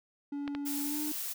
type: tone with pitch glide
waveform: triangle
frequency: 285.2 to 299.7 Hz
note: C#4 to D4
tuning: +49 to +35 cents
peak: -32 dBFS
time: 0.32-1.12 s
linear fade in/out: 5 ms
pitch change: +86 cents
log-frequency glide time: 0.82-1 s
type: clicks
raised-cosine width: 0.3 ms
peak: -23 dBFS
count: 2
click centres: 0.478 / 0.55 s
type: noise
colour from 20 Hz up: blue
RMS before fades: -37 dBFS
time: 0.65-1.34 s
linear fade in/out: 20 ms
effects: none